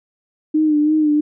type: tone with vibrato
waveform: sine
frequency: 304.1 Hz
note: D#4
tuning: 40 cents flat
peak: -12 dBFS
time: 0.54-1.21 s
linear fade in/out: 10 ms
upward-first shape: sine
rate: 3 Hz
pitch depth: 43 cents each way
effects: none